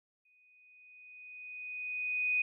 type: tone with exponential growth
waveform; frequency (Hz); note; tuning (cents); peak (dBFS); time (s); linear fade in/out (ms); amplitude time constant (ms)
sine; 2489; D#7; 0; -26; 0.25-2.42; 5; 470
effects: none